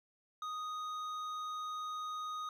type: tone with hard clipping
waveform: sine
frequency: 1244.5 Hz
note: D#6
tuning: in tune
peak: -40 dBFS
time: 0.42-2.49 s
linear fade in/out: 2 ms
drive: 8 dB
effects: none